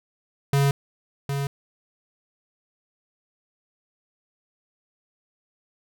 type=tone with echo; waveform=square; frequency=139.8 Hz; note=C#3; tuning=15 cents sharp; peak=-18 dBFS; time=0.53-0.71 s; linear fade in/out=2 ms; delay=760 ms; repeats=1; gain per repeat=-7 dB; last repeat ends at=1.47 s; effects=none